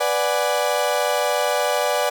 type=chord; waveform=35% pulse; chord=G# half-diminished seventh; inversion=first; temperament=equal; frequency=493.9 / 587.3 / 740 / 830.6 Hz; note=B4 / D5 / F#5 / G#5; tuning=0 / 0 / 0 / 0 cents; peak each=-23 / -20 / -24 / -25 dBFS; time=0-2.1 s; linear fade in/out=10 ms; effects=none